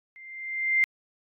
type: tone with level ramp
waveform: sine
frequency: 2093 Hz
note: C7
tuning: in tune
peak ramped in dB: -45 to -17 dBFS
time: 0.16-0.84 s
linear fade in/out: 0 ms
effects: AAC 64 kbps